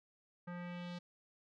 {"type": "tone with low-pass filter sweep", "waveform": "square", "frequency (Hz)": 175.8, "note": "F3", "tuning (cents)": 12, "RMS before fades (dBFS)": -45, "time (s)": [0.47, 0.99], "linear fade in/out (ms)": 10, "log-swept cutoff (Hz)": [1500, 4500], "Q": 2.1, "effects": []}